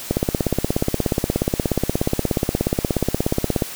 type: click train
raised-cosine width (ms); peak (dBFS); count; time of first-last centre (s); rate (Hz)
2; -4; 60; 0.11-3.622; 16.8
effects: white hiss -33 dBFS RMS until 3.75 s